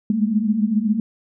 sine tone cluster, 205.1 / 212.6 / 227.3 Hz, G#3 / G#3 / A#3, -21 / +41 / -43 cents, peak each -21 dBFS, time 0.1-1 s, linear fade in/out 2 ms, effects none

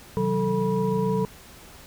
sine tone cluster, 132.1 / 161.3 / 187.9 / 441.8 / 973 Hz, C3 / E3 / F#3 / A4 / B5, +17 / -37 / +27 / +7 / -26 cents, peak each -30 / -32 / -25 / -25 / -31 dBFS, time 0.17-1.25 s, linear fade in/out 0 ms, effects pink hiss -47 dBFS RMS until 1.86 s

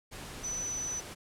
sine tone in noise, 5990 Hz, F#8, 20 cents sharp, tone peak -33 dBFS, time 0.43-1.01 s, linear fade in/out 20 ms, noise pink, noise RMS -44 dBFS, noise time 0.11-1.15 s, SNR +8 dB, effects low-pass 11000 Hz 12 dB/octave

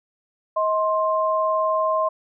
sine tone pair together, 634 / 1053.1 Hz, D#5 / C6, +32 / +11 cents, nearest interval major sixth, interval 879 cents, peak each -21 dBFS, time 0.56-2.09 s, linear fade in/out 10 ms, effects none

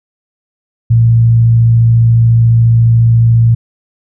sine tone with frequency modulation, 115.6 Hz, A#2, 14 cents flat, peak -4 dBFS, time 0.9-3.55 s, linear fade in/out 10 ms, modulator 54.2 Hz, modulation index 0.2, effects none

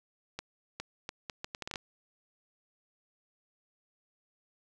accelerating click train, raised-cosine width 0.2 ms, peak -20 dBFS, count 11, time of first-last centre 0.39-1.758 s, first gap 410 ms, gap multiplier 0.71, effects none

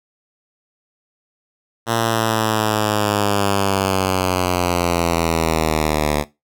5% pulse linear sweep, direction down, 115.6 to 73.42 Hz, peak -5 dBFS, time 1.86-6.25 s, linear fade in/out 50 ms, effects noise-tail reverb RT60 0.2 s tail -17 dB re dry

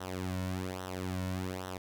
sawtooth tone with flanger, 92.5 Hz, F#2, in tune, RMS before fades -37 dBFS, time 0-1.78 s, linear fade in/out 10 ms, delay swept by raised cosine 0.42 to 2.52 ms, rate 1.2 Hz, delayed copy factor -0.75, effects none

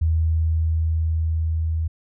sine tone with level ramp, 80.5 Hz, E2, 41 cents flat, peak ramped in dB -16 to -20 dBFS, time 0.01-1.88 s, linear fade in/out 10 ms, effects none

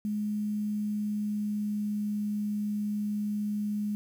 sine tone with pitch glide, 209.7 to 208.3 Hz, G#3 to G#3, +17 to +5 cents, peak -28 dBFS, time 0.05-3.95 s, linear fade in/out 0 ms, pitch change -12 cents, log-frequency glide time 0.58-2.05 s, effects 9-bit

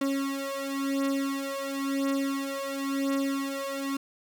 35% pulse beating tone pair, 274.1 / 275.06 Hz, C#4 / C#4, -19 / -13 cents, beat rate 0.96 Hz, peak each -29 dBFS, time 0.01-3.97 s, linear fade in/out 5 ms, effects none

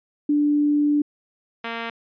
sine / 5% pulse tone pair in turn, 293.7 / 230.4 Hz, D4 / A#3, 0 / -20 cents, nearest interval major third, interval 420 cents, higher first, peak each -16 dBFS, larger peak neither, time 0.29-1.02 / 1.64-1.9 s, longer first, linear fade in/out 5 ms, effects resampled to 11025 Hz

